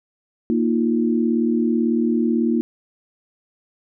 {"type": "chord", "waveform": "sine", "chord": "Bb suspended fourth", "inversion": "none", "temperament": "equal", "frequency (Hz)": [233.1, 311.1, 349.2], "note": ["Bb3", "Eb4", "F4"], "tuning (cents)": [0, 0, 0], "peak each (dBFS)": [-18, -23, -23], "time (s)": [0.5, 2.61], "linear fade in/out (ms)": 0, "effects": []}